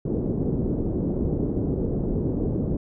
white low-pass noise, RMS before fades -25 dBFS, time 0.05-2.77 s, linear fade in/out 5 ms, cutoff 380 Hz, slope 24 dB/octave, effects none

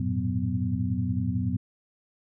sine tone cluster, 90.7 / 106.9 / 117.8 / 184.4 / 248.5 Hz, F#2 / A2 / A#2 / F#3 / B3, -34 / -49 / +19 / -6 / +11 cents, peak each -31 dBFS, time 0-1.57 s, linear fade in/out 5 ms, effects none

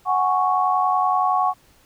sine chord, F# suspended second, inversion none, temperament equal, 740 / 830.6 / 1108.7 Hz, F#5 / G#5 / C#6, 0 / 0 / 0 cents, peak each -20 / -24 / -20 dBFS, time 0.05-1.54 s, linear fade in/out 50 ms, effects pink hiss -56 dBFS RMS until 1.85 s

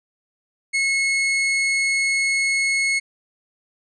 40% pulse tone, 2180 Hz, C#7, 29 cents flat, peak -17 dBFS, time 0.73-3 s, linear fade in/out 20 ms, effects resampled to 22050 Hz

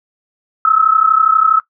sine tone pair together, 1283 / 1315.3 Hz, E6 / E6, -47 / -4 cents, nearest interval unison, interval 43 cents, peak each -11 dBFS, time 0.65-1.6 s, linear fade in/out 2 ms, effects noise-tail reverb RT60 0.1 s tail -18 dB re dry

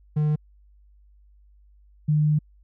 triangle / sine tone pair in turn, 151.2 / 151.2 Hz, D#3 / D#3, -49 / -49 cents, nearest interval unison, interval 0 cents, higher neither, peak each -17 dBFS, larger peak neither, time 0.16-0.36 / 2.08-2.39 s, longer second, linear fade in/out 10 ms, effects added 50 Hz sine -52 dBFS peak until 2.63 s

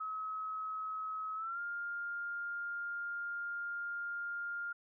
sine tone with pitch glide, 1281 to 1405 Hz, E6 to F6, -50 to +10 cents, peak -37 dBFS, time 0-4.73 s, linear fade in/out 10 ms, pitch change +160 cents, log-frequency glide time 1.35-1.6 s, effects none

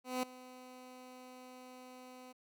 15% pulse tone with ADSR envelope, 253.7 Hz, B3, 47 cents sharp, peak -26 dBFS, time 0.04-2.33 s, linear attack 190 ms, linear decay 5 ms, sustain -19 dB, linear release 17 ms, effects none

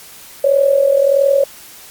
sine tone with amplitude modulation, 554.4 Hz, C#5, in tune, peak -6 dBFS, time 0.44-1.44 s, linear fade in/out 5 ms, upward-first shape sine, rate 41.5 Hz, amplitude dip 70%, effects white hiss -38 dBFS RMS until 1.9 s + Opus 48 kbps

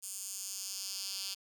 10% pulse tone with high-pass filter sweep, 194.6 Hz, G3, 12 cents flat, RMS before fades -41 dBFS, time 0.02-1.35 s, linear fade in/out 20 ms, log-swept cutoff 8000 to 4200 Hz, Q 2.2, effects none

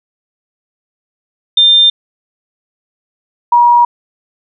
sine tone pair in turn, 3600 / 956.8 Hz, A7 / A#5, +39 / +45 cents, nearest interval octave + major seventh, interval 2294 cents, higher first, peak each -4 dBFS, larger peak neither, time 1.57-1.9 / 3.52-3.85 s, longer neither, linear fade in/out 5 ms, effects none

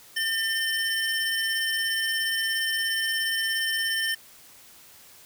square tone cluster, 1801 / 3071 / 5420 Hz, A6 / G7 / E8, +40 / -36 / +47 cents, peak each -27 / -30 / -36 dBFS, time 0.16-4.15 s, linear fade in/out 10 ms, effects white hiss -51 dBFS RMS until 5.25 s

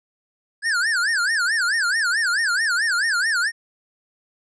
square tone with vibrato, 1605 Hz, G6, 40 cents sharp, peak -19 dBFS, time 0.62-3.52 s, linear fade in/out 50 ms, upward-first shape sine, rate 4.6 Hz, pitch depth 250 cents each way, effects resampled to 22050 Hz

